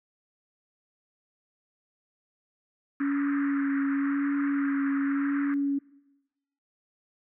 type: band-pass noise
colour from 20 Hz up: pink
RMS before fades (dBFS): -39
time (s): 3-5.54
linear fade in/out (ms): 0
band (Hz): 1200 to 1900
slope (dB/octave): 48
type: tone with vibrato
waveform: sine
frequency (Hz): 279.8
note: C#4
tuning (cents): +16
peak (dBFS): -24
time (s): 3-5.79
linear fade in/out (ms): 10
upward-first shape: sine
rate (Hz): 0.92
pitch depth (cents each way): 17
effects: noise-tail reverb RT60 1.0 s tail -22 dB re dry